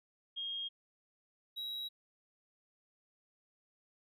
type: tone pair in turn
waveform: sine / triangle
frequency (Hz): 3245 / 3859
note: G#7 / B7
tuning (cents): -41 / -41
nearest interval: minor third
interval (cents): 300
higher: second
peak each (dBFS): -37 / -37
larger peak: neither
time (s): 0.36-0.69 / 1.56-1.89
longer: neither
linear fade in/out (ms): 20
effects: none